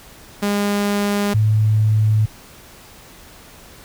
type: tone pair in turn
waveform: sawtooth / sine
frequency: 203.7 / 107.91 Hz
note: G#3 / A2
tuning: -33 / -33 cents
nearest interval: major seventh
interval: 1100 cents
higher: first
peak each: -13 / -12 dBFS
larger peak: second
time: 0.42-1.34 / 1.34-2.26 s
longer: neither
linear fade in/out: 10 ms
effects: pink hiss -43 dBFS RMS until 3.84 s